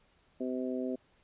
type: harmonic tone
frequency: 128 Hz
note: C3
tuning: 38 cents flat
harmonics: 2 / 3 / 4 / 5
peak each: -34 / -38 / -40 / -42 dBFS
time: 0.4-0.96 s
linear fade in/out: 10 ms
effects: pink hiss -68 dBFS RMS until 1.23 s + resampled to 8000 Hz